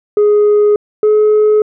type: tone pair in turn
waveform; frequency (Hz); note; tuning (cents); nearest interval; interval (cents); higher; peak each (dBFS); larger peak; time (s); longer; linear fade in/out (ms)
sine; 416.6 / 425.6; G#4 / G#4; +5 / +42; unison; 37; second; -4; neither; 0.17-0.76 / 1.03-1.62; neither; 2
effects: tanh soft clip ceiling -5 dBFS